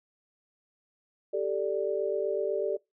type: chord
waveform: sine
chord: G suspended second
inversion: none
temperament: equal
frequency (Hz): 392 / 440 / 587.3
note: G4 / A4 / D5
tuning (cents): 0 / 0 / 0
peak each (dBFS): -31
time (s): 1.33-2.77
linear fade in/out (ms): 10
effects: noise-tail reverb RT60 0.2 s tail -23 dB re dry